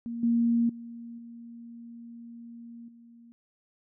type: tone with level steps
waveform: sine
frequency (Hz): 234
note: A#3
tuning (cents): +7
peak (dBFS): -32 / -21 / -39 / -42 / -50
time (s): 0.06-3.32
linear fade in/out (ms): 0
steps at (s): 0.23 / 0.69 / 1.18 / 2.88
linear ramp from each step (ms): 5
effects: none